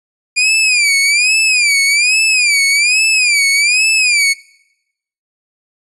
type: tone with vibrato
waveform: sawtooth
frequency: 2410 Hz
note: D7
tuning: 44 cents sharp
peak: -6 dBFS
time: 0.36-4.34 s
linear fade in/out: 20 ms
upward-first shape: sine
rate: 1.2 Hz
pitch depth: 150 cents each way
effects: noise-tail reverb RT60 0.9 s tail -24 dB re dry + resampled to 24000 Hz